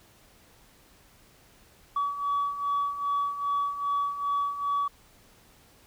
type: beating tone pair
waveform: sine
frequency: 1137 / 1139.5 Hz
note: C#6 / C#6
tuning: +44 / +47 cents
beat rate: 2.5 Hz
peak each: -31 / -26 dBFS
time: 1.96-4.88 s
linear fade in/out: 5 ms
effects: tanh soft clip ceiling -21 dBFS + pink hiss -58 dBFS RMS until 5.86 s